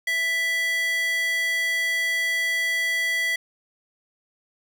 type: tone with high-pass filter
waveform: square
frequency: 660 Hz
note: E5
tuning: 2 cents sharp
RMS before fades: -24 dBFS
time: 0.07-3.36 s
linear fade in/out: 5 ms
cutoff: 2200 Hz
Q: 7.1
effects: none